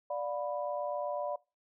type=chord; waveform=sine; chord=B diminished; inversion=first; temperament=equal with one note detuned; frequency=587.3 / 715.2 / 987.8 Hz; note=D5 / F5 / B5; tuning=0 / +41 / 0 cents; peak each=-34 / -39 / -40 dBFS; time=0.1-1.36 s; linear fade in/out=5 ms; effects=noise-tail reverb RT60 0.3 s tail -24 dB re dry